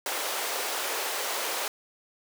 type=high-pass noise; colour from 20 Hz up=pink; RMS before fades=-31 dBFS; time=0.06-1.68 s; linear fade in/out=2 ms; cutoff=440 Hz; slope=24 dB/octave; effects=none